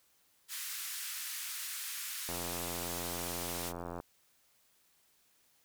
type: band-pass noise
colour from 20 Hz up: white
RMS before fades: -41 dBFS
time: 0.48-3.73 s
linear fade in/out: 50 ms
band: 1300 to 16000 Hz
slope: 24 dB/octave
type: click train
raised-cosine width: 1 ms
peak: -27 dBFS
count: 149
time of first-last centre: 2.29-4.001 s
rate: 86.5 Hz
effects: white hiss -70 dBFS RMS until 5.64 s